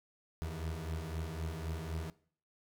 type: beating tone pair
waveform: 30% pulse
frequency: 77.78 / 81.68 Hz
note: D#2 / E2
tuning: 0 / -15 cents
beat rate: 3.9 Hz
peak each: -39 / -37 dBFS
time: 0.42-2.1 s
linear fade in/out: 0 ms
effects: noise-tail reverb RT60 0.5 s tail -20 dB re dry